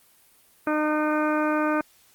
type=harmonic tone; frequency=304.5 Hz; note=D#4; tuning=37 cents flat; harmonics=1 / 2 / 3 / 4 / 5 / 6 / 7 / 8; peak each=-24 / -27 / -31 / -29 / -30 / -43 / -42 / -39 dBFS; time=0.67-1.81 s; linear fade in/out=2 ms; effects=white hiss -58 dBFS RMS until 2.14 s + Opus 32 kbps